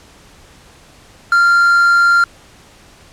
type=tone with quantisation; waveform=triangle; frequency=1389 Hz; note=F6; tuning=10 cents flat; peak=-6 dBFS; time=1.32-2.24 s; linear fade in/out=2 ms; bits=5; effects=pink hiss -44 dBFS RMS until 3.12 s + low-pass 9000 Hz 12 dB/octave